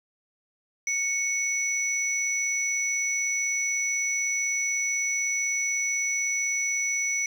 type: tone pair together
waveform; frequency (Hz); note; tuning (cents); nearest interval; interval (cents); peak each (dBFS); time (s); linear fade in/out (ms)
sine; 2217 / 5919; C#7 / F#8; 0 / 0; octave + perfect fourth; 1700; -27; 0.87-7.26; 2
effects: 8-bit